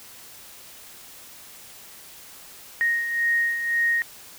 sine beating tone pair, 1864.7 / 1866.6 Hz, A#6 / A#6, 0 / +2 cents, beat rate 1.9 Hz, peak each -29 / -21 dBFS, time 2.81-4.02 s, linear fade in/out 0 ms, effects white hiss -45 dBFS RMS until 4.38 s

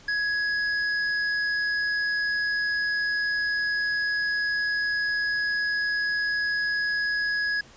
sine tone with hard clipping, 1672 Hz, G#6, 11 cents sharp, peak -25 dBFS, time 0.08-7.61 s, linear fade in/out 5 ms, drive 16 dB, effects pink hiss -51 dBFS RMS until 7.76 s + resampled to 16000 Hz

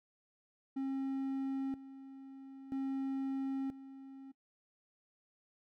triangle tone with tremolo, 269.3 Hz, C#4, 50 cents flat, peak -32 dBFS, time 0.76-4.32 s, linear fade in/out 10 ms, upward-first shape square, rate 0.51 Hz, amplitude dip 80%, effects noise-tail reverb RT60 0.1 s tail -19 dB re dry

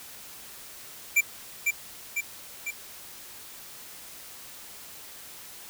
square tone with echo, 2349 Hz, D7, in tune, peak -18 dBFS, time 1.16-1.21 s, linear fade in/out 10 ms, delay 500 ms, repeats 3, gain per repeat -4 dB, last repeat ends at 2.71 s, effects white hiss -45 dBFS RMS until 5.69 s

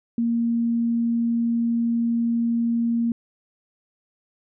sine tone, 233.1 Hz, A#3, in tune, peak -19 dBFS, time 0.18-3.12 s, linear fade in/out 2 ms, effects none

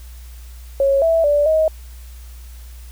sine tone with pitch steps, 550 / 657 / 583 / 631 Hz, C#5 / E5 / D5 / D#5, -14 / -6 / -13 / +24 cents, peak -12 dBFS, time 0.8-1.68 s, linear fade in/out 2 ms, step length 220 ms, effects added 60 Hz sine -34 dBFS peak until 2.91 s + white hiss -48 dBFS RMS until 2.91 s

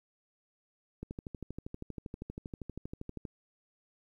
click train, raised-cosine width 3 ms, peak -27 dBFS, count 29, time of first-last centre 1.03-3.252 s, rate 12.6 Hz, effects 11-bit

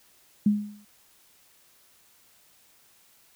sine tone with exponential decay, 207.7 Hz, G#3, in tune, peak -15 dBFS, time 0.46-0.85 s, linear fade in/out 5 ms, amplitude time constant 84 ms, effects white hiss -60 dBFS RMS until 3.35 s

